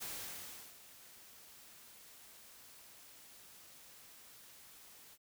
white noise with ADSR envelope, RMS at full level -43 dBFS, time 0-5.18 s, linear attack 23 ms, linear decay 720 ms, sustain -15 dB, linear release 48 ms, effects none

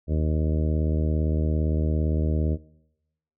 harmonic tone, 77.6 Hz, D#2, 4 cents flat, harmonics 1 / 2 / 3 / 4 / 5 / 6 / 7 / 8, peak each -22 / -28 / -32 / -34 / -36 / -38 / -39 / -40 dBFS, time 0.07-2.58 s, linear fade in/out 50 ms, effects noise-tail reverb RT60 0.9 s tail -21 dB re dry

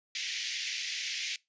pink band-pass noise, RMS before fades -36 dBFS, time 0.15-1.36 s, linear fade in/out 2 ms, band 2000 to 6500 Hz, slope 48 dB/octave, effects noise-tail reverb RT60 0.2 s tail -22 dB re dry + resampled to 16000 Hz

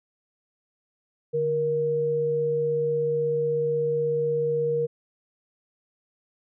sine tone pair together, 148.4 / 471.1 Hz, D3 / A#4, +18 / +18 cents, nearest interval octave + minor sixth, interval 2000 cents, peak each -32 / -22 dBFS, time 1.33-4.87 s, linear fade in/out 20 ms, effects none

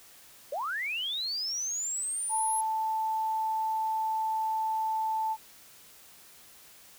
sine linear sweep, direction up, 511 to 10990 Hz, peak -30 dBFS, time 0.52-2.61 s, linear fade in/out 5 ms
sine tone, 880 Hz, A5, in tune, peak -27 dBFS, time 2.29-5.37 s, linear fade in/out 50 ms
effects white hiss -54 dBFS RMS until 6.98 s

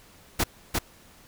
pink noise with echo, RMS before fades -23 dBFS, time 0.39-0.44 s, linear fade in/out 10 ms, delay 350 ms, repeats 1, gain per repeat -2 dB, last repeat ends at 0.79 s, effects pink hiss -54 dBFS RMS until 1.27 s

